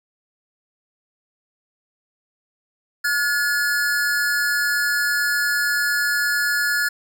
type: tone pair together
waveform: square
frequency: 1434 / 1705.3 Hz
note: F6 / G#6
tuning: +45 / +45 cents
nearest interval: minor third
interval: 300 cents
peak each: -22 dBFS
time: 3.04-6.89 s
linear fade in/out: 10 ms
effects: none